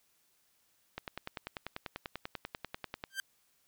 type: click train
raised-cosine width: 0.3 ms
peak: -22 dBFS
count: 22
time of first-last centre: 0.98-3.039 s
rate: 10.2 Hz
type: tone with exponential growth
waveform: sawtooth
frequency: 1576 Hz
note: G6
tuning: 9 cents sharp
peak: -27 dBFS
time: 3.1-3.2 s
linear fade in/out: 1 ms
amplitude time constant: 21 ms
effects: white hiss -72 dBFS RMS until 3.67 s